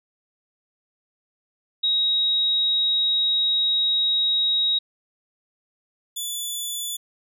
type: tone pair in turn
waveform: sine / 15% pulse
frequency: 3800 / 3465 Hz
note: A#7 / A7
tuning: +33 / -27 cents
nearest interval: major second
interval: 160 cents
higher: first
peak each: -18 / -20 dBFS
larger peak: first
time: 1.83-4.79 / 6.16-6.97 s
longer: first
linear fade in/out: 10 ms
effects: none